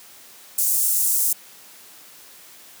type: high-pass noise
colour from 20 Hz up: pink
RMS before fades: -20 dBFS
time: 0.58-1.33 s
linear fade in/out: 5 ms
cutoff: 7900 Hz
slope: 24 dB/octave
effects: white hiss -46 dBFS RMS until 2.8 s + high-pass 150 Hz 12 dB/octave